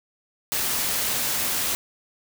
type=noise; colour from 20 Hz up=white; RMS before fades=-25 dBFS; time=0.52-1.75 s; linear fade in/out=0 ms; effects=none